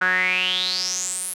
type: tone with band-pass filter sweep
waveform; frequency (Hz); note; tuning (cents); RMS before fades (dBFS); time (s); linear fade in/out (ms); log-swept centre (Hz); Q
sawtooth; 183.7; F#3; -12; -23; 0.01-1.34; 10; 1500 to 11000; 9.1
effects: none